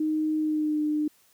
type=tone with pitch glide; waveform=sine; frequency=310 to 301.9 Hz; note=D#4 to D4; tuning=-6 to +48 cents; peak=-23 dBFS; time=0-1.08 s; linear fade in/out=5 ms; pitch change=-46 cents; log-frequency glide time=0.38-0.81 s; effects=white hiss -62 dBFS RMS until 1.33 s